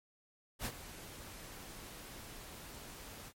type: noise with ADSR envelope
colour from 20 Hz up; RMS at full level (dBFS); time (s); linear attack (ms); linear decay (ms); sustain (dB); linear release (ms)
pink; -37; 0.59-3.33; 64; 57; -13; 60
effects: MP3 64 kbps